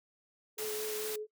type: tone with vibrato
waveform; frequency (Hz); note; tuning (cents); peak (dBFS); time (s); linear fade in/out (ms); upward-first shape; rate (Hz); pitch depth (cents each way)
sine; 428.8; A4; -45; -36; 0.57-1.27; 50; sine; 4.5; 14
type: noise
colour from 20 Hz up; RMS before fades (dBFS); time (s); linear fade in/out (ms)
white; -40; 0.58-1.16; 5
effects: noise-tail reverb RT60 0.1 s tail -24 dB re dry + high-pass 200 Hz 12 dB/octave